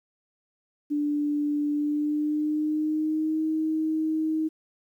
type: tone with pitch glide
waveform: sine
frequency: 293.7 to 314.8 Hz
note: D4 to D#4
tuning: 0 to +20 cents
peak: -23 dBFS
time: 0.9-4.49 s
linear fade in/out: 20 ms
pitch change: +120 cents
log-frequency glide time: 1.72-3.41 s
effects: 10-bit